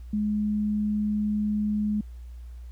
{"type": "tone", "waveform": "sine", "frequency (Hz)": 210, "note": "G#3", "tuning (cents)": 19, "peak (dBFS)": -23, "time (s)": [0.13, 2.01], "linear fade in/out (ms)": 5, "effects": ["added 60 Hz sine -38 dBFS peak until 2.71 s", "pink hiss -64 dBFS RMS until 2.71 s"]}